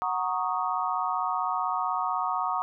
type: chord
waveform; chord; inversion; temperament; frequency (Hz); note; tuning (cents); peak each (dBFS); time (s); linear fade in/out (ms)
sine; D# minor seventh; first; equal; 740 / 932.3 / 1108.7 / 1244.5; F#5 / A#5 / C#6 / D#6; 0 / 0 / 0 / 0; -31; 0.02-2.62; 0
effects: none